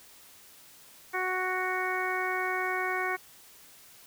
harmonic tone, 370 Hz, F#4, in tune, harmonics 1 / 2 / 3 / 4 / 5 / 6, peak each -35 / -35 / -35 / -35 / -35 / -35 dBFS, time 1.13-3.17 s, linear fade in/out 20 ms, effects white hiss -54 dBFS RMS until 4.06 s

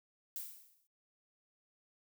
violet noise with exponential decay, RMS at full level -40 dBFS, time 0.36-0.87 s, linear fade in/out 0 ms, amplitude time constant 110 ms, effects noise-tail reverb RT60 0.1 s tail -20 dB re dry

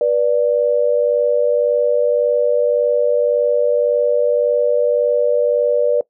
sine tone pair together, 486.2 / 588 Hz, B4 / D5, -27 / +2 cents, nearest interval minor third, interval 329 cents, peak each -15 dBFS, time 0.01-6.01 s, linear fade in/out 2 ms, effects noise-tail reverb RT60 0.1 s tail -20 dB re dry

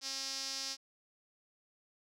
sawtooth tone with band-pass filter, 270 Hz, C#4, 45 cents flat, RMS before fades -40 dBFS, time 0.01-0.77 s, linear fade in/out 50 ms, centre 5200 Hz, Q 3.9, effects none

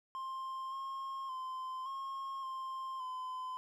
triangle tone with pitch steps, 1055 / 1074 / 1036 / 1079 / 1054 / 1022 Hz, C6 / C6 / C6 / C#6 / C6 / C6, +14 / +45 / -17 / -47 / +12 / -41 cents, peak -37 dBFS, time 0.15-3.57 s, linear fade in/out 0 ms, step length 570 ms, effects none

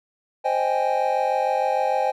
triangle chord, Ab major seventh, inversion first, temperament equal, 523.3 / 622.3 / 784 / 830.6 Hz, C5 / Eb5 / G5 / Ab5, 0 / 0 / 0 / 0 cents, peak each -23 / -25 / -22 / -23 dBFS, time 0.44-2.12 s, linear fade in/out 20 ms, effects none

